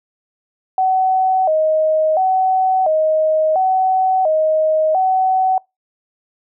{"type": "tone with vibrato", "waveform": "sine", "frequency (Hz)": 687, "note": "F5", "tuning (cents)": -29, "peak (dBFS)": -12, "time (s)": [0.78, 5.58], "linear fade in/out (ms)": 2, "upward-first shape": "square", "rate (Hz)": 0.72, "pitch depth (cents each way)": 160, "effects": ["noise-tail reverb RT60 0.2 s tail -25 dB re dry"]}